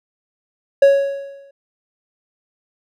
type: tone with exponential decay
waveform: triangle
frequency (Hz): 555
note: C#5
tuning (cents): +2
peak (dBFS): -3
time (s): 0.82-1.51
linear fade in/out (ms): 5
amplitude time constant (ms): 150
effects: none